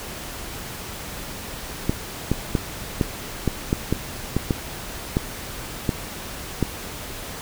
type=clicks; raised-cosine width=3 ms; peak=-6 dBFS; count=12; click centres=1.895 / 2.316 / 2.552 / 3.012 / 3.477 / 3.729 / 3.926 / 4.366 / 4.508 / 5.169 / 5.892 / 6.627 s; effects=pink hiss -34 dBFS RMS until 7.41 s